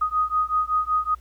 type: beating tone pair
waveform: sine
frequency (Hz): 1244.5 / 1249.8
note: D#6 / D#6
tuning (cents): 0 / +7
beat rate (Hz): 5.3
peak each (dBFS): -23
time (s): 0.01-1.15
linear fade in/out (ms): 10
effects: added 60 Hz sine -44 dBFS peak until 1.2 s + pink hiss -60 dBFS RMS until 1.2 s